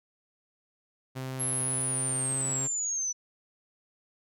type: tone with pitch glide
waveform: sawtooth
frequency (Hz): 130.81 to 133.71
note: C3 to C3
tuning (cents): 0 to +38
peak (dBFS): -30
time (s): 1.15-2.68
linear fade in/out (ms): 20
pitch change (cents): +38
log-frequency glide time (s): 2.24-2.39
type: linear sweep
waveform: sine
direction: down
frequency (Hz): 11175 to 5920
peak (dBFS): -28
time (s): 1.39-3.13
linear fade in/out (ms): 20
effects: none